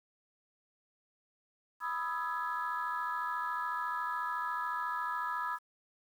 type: chord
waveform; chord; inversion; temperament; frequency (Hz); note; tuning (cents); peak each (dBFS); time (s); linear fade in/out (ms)
sine; E major seventh; second; equal with one note detuned; 987.8 / 1244.5 / 1318.5 / 1680.5; B5 / D#6 / E6 / G#6; 0 / 0 / 0 / +20; -36 / -38 / -39 / -39; 1.8-5.59; 50
effects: tanh soft clip ceiling -25 dBFS + 10-bit